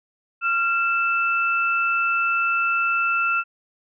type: tone pair together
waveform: sine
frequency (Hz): 1380 / 2641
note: F6 / E7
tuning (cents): -21 / +3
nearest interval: major seventh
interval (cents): 1124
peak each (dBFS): -20 / -23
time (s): 0.41-3.44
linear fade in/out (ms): 50
effects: none